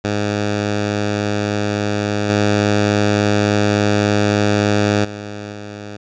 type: tone with level steps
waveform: 10% pulse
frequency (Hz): 103.5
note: G#2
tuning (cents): -5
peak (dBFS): -9 / -5 / -19 / -21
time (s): 0.04-5.97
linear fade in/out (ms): 10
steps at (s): 2.29 / 5.04 / 5.52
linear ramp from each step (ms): 10
effects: resampled to 16000 Hz